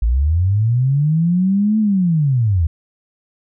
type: linear two-way sweep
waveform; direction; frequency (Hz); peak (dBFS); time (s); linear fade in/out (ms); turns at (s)
sine; up then down; 51.91 to 219.8 to 75.5; -12; 0.02-2.67; 5; 1.79
effects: none